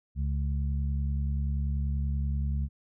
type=harmonic tone; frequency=70.4 Hz; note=C#2; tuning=27 cents sharp; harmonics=1 / 2 / 3; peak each=-27 / -34 / -40 dBFS; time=0.15-2.69 s; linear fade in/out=50 ms; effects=none